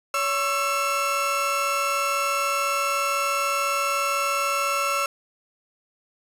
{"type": "tone cluster", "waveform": "30% pulse", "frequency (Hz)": [565, 1090, 1336], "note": ["C#5", "C#6", "E6"], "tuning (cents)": [33, -29, 23], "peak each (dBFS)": [-26, -28, -21], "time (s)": [0.14, 5.06], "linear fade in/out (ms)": 2, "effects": ["resampled to 32000 Hz", "9-bit"]}